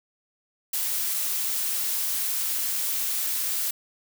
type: noise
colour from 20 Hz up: blue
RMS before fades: -27 dBFS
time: 0.73-3.71 s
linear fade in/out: 5 ms
effects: none